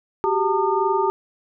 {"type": "tone cluster", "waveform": "sine", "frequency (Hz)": [376.8, 399.2, 900, 1213], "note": ["F#4", "G4", "A5", "D#6"], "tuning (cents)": [32, 32, 39, -44], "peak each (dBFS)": [-23, -23, -21, -26], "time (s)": [0.24, 1.1], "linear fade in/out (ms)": 0, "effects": []}